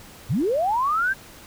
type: linear sweep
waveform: sine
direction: up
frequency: 85.9 to 1615 Hz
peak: -19 dBFS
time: 0.29-1.14 s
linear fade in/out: 20 ms
effects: pink hiss -45 dBFS RMS until 1.46 s